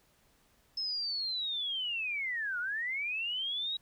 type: linear two-way sweep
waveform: sine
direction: down then up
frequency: 5240 to 1396.9 to 3865 Hz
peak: -32 dBFS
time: 0.77-3.77 s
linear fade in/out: 5 ms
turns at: 2.59 s
effects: pink hiss -68 dBFS RMS until 3.81 s